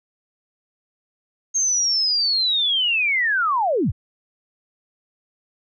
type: linear sweep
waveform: sine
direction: down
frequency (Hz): 6470 to 49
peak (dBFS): -17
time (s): 1.54-3.92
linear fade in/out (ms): 20
effects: none